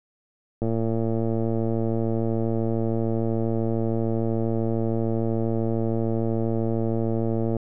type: click train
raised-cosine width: 2 ms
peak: -13 dBFS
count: 786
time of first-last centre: 0.62-7.567 s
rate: 113 Hz
effects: none